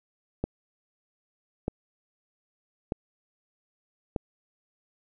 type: click train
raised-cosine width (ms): 2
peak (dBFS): -14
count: 4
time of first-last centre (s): 0.44-4.162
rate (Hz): 0.806
effects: none